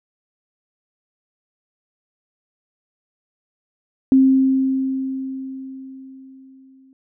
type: tone with exponential decay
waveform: sine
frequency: 265.1 Hz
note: C4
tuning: 23 cents sharp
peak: -8 dBFS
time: 4.12-6.93 s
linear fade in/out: 1 ms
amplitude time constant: 610 ms
effects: none